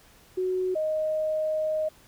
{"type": "tone pair in turn", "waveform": "sine", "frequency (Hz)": [370, 622.3], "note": ["F#4", "D#5"], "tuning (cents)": [0, 0], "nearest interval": "major sixth", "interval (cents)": 900, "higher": "second", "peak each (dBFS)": -24, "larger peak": "neither", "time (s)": [[0.37, 0.75], [0.75, 1.89]], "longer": "second", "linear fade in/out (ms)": 10, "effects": ["pink hiss -56 dBFS RMS until 2.07 s"]}